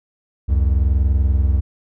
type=tone pair together; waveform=triangle; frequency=66.72 / 87.31 Hz; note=C2 / F2; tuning=+34 / 0 cents; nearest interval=perfect fourth; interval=466 cents; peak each=-12 / -18 dBFS; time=0.48-1.61 s; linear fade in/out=20 ms; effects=none